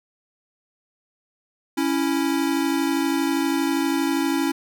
square tone pair together, 277.5 / 330 Hz, C#4 / E4, +2 / +2 cents, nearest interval minor third, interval 300 cents, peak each -23 / -24 dBFS, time 1.77-4.52 s, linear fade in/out 10 ms, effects none

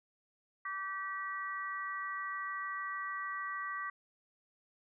harmonic tone, 386.7 Hz, G4, 24 cents flat, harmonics 3 / 4 / 5, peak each -39 / -45 / -41 dBFS, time 0.65-3.9 s, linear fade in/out 5 ms, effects none

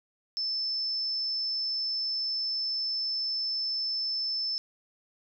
sine tone, 5274 Hz, E8, in tune, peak -28 dBFS, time 0.37-4.58 s, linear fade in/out 0 ms, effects none

